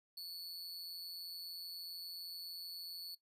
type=tone with amplitude modulation; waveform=45% pulse; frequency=4435 Hz; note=C#8; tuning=in tune; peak=-40 dBFS; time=0.17-3.15 s; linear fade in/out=5 ms; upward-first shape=sine; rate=173 Hz; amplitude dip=75%; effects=noise-tail reverb RT60 0.1 s tail -17 dB re dry + resampled to 32000 Hz